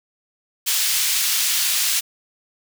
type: high-pass noise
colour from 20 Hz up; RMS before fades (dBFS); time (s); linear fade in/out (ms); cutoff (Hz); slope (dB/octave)
pink; -20; 0.66-2.01; 20; 3200; 12
effects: none